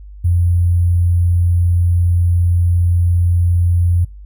sine tone with sample-and-hold, 87.31 Hz, F2, in tune, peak -10 dBFS, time 0.24-4.05 s, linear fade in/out 10 ms, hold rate 11025 Hz, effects noise-tail reverb RT60 0.3 s tail -25 dB re dry + added 50 Hz sine -32 dBFS peak until 4.25 s

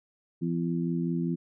harmonic tone, 84.9 Hz, F2, 48 cents flat, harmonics 2 / 3 / 4, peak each -28 / -32 / -34 dBFS, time 0.41-1.36 s, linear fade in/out 20 ms, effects none

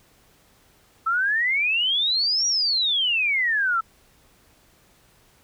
sine exponential two-way sweep, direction up then down, 1300 to 5780 to 1300 Hz, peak -19 dBFS, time 1.06-3.81 s, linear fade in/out 10 ms, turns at 2.47 s, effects pink hiss -58 dBFS RMS until 5.43 s

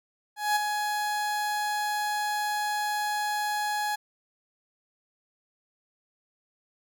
30% pulse tone with ADSR envelope, 838 Hz, G#5, 15 cents sharp, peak -18 dBFS, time 0.36-3.96 s, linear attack 200 ms, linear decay 14 ms, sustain -6 dB, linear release 13 ms, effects none

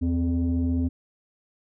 sine tone pair together, 81.04 / 257.3 Hz, E2 / C4, -29 / -29 cents, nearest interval octave + minor sixth, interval 2000 cents, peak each -22 / -22 dBFS, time 0.01-0.89 s, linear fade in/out 20 ms, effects tanh soft clip ceiling -18 dBFS

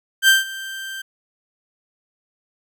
30% pulse tone with ADSR envelope, 1568 Hz, G6, in tune, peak -6 dBFS, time 0.22-1.02 s, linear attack 61 ms, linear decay 160 ms, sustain -20 dB, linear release 8 ms, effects none

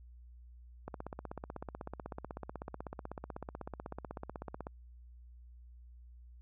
click train, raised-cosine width 1 ms, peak -27 dBFS, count 62, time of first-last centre 0.88-4.669 s, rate 16.1 Hz, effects added 60 Hz sine -52 dBFS peak until 6.41 s

